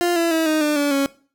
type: tone with pitch steps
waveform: 30% pulse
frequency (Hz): 349.2 / 335.9 / 323.2 / 310.9 / 299.1 / 287.8 / 276.8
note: F4 / E4 / E4 / D#4 / D4 / D4 / C#4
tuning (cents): 0 / +33 / -34 / -1 / +32 / -35 / -2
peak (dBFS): -14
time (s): 0.01-1.06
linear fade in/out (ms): 0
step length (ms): 150
effects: noise-tail reverb RT60 0.4 s tail -19 dB re dry